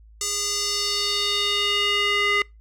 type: tone with band-pass filter sweep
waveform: square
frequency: 408.4 Hz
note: G#4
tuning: 29 cents flat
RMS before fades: -23 dBFS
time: 0.21-2.42 s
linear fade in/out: 2 ms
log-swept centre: 7000 to 2100 Hz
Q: 2.7
effects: noise-tail reverb RT60 0.2 s tail -24 dB re dry + added 54 Hz sine -46 dBFS peak until 2.6 s